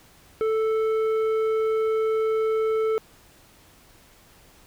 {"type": "tone with tanh clipping", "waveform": "triangle", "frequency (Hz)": 440, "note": "A4", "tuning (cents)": 0, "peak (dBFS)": -22, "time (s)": [0.41, 2.98], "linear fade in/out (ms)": 0, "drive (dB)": 13, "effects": ["pink hiss -54 dBFS RMS until 4.66 s"]}